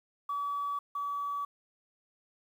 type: tone pair in turn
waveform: sine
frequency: 1143 / 1143 Hz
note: D6 / D6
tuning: -47 / -47 cents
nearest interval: unison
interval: 0 cents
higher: neither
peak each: -30 / -31 dBFS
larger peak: first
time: 0.29-0.79 / 0.95-1.45 s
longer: neither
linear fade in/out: 5 ms
effects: tanh soft clip ceiling -26 dBFS + 10-bit